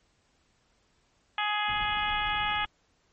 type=harmonic tone; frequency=418.4 Hz; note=G#4; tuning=13 cents sharp; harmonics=2 / 3 / 4 / 5 / 6 / 7 / 8; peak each=-31 / -33 / -34 / -35 / -36 / -36 / -37 dBFS; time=1.38-2.65 s; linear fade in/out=2 ms
type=noise; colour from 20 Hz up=brown; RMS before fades=-43 dBFS; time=1.68-2.66 s; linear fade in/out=5 ms
effects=pink hiss -69 dBFS RMS until 3.12 s + MP3 32 kbps